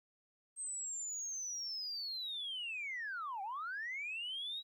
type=linear two-way sweep; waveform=sine; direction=down then up; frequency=8390 to 752 to 3887 Hz; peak=-38 dBFS; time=0.56-4.63 s; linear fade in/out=50 ms; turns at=3.42 s; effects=tanh soft clip ceiling -35 dBFS + 13-bit